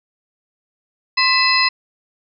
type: tone cluster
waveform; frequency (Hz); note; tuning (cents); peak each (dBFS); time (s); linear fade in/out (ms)
sine; 1053 / 1998 / 2622 / 4137 / 5050; C6 / B6 / E7 / C8 / D#8; +11 / +20 / -10 / -20 / +25; -19; 1.17-1.69; 10
effects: none